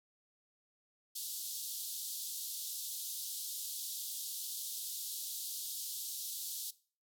white band-pass noise, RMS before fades -42 dBFS, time 1.15-6.71 s, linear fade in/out 10 ms, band 3400 to 16000 Hz, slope 48 dB/octave, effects noise-tail reverb RT60 0.4 s tail -19 dB re dry

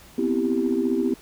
sine chord, C major seventh, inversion third, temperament equal, 246.9 / 261.6 / 329.6 / 392 Hz, B3 / C4 / E4 / G4, 0 / 0 / 0 / 0 cents, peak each -25 dBFS, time 0.18-1.14 s, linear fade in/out 5 ms, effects tanh soft clip ceiling -11 dBFS + pink hiss -49 dBFS RMS until 1.21 s

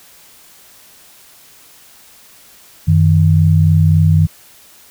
sine tone pair together, 93.4 / 157.08 Hz, F#2 / D#3, +17 / +17 cents, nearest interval major sixth, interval 900 cents, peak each -10 dBFS, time 2.87-4.27 s, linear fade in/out 20 ms, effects white hiss -44 dBFS RMS until 4.9 s

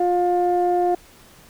sine tone pair together, 353.8 / 709.6 Hz, F4 / F5, +23 / +27 cents, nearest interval octave, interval 1204 cents, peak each -18 dBFS, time 0-0.95 s, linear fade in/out 5 ms, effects tanh soft clip ceiling -11 dBFS + pink hiss -49 dBFS RMS until 1.49 s

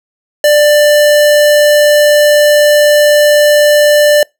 square tone, 592 Hz, D5, 14 cents sharp, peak -5 dBFS, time 0.44-4.23 s, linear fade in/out 2 ms, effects noise-tail reverb RT60 0.2 s tail -26 dB re dry

